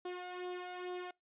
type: tone with flanger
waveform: sawtooth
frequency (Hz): 360.5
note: F#4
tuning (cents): -45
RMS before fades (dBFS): -43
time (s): 0.05-1.11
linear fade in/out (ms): 5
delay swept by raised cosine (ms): 0.21 to 1.41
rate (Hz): 2.3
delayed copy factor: +0.55
effects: noise-tail reverb RT60 0.2 s tail -26 dB re dry + resampled to 8000 Hz